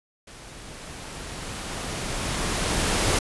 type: noise with level ramp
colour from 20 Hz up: pink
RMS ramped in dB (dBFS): -44 to -21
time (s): 0.27-3.19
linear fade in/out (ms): 5
effects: resampled to 24000 Hz